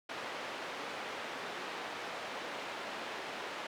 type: band-pass noise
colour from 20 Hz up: pink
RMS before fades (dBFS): -42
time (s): 0.09-3.67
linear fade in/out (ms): 5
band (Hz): 440 to 3100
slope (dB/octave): 12
effects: none